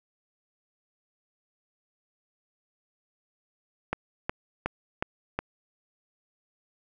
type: click train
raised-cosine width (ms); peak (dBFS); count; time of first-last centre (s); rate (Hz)
0.5; -12; 5; 3.93-5.39; 2.74
effects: none